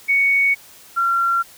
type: tone pair in turn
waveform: sine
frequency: 2227 / 1370.9 Hz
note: C#7 / F6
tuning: +7 / -33 cents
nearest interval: minor sixth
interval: 840 cents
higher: first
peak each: -13 / -15 dBFS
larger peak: first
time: 0.08-0.55 / 0.96-1.43 s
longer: neither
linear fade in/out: 20 ms
effects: white hiss -45 dBFS RMS until 1.57 s